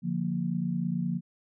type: chord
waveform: sine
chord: Bb major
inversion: first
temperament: equal with one note detuned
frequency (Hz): 146.83 / 176.54 / 233.1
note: D3 / F3 / Bb3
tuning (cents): 0 / +19 / 0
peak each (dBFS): -34 / -29 / -33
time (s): 0.02-1.21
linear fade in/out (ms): 50
effects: none